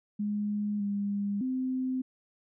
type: tone with pitch steps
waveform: sine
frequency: 207.5 / 202.1 / 258.1 Hz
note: G#3 / G#3 / C4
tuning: -1 / -47 / -23 cents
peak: -28 dBFS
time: 0.19-2.02 s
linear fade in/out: 10 ms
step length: 610 ms
effects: none